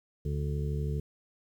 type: harmonic tone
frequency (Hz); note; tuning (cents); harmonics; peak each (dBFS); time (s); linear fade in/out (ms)
72.5; D2; -22; 1 / 2 / 3 / 5 / 6; -32 / -32 / -43 / -44 / -41; 0.25-1; 5
effects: 10-bit